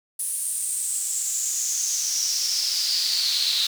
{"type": "noise with high-pass filter sweep", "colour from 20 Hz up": "brown", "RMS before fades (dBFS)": -25, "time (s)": [0.19, 3.67], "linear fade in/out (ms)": 5, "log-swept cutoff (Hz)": [9900, 3900], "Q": 6.6, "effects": []}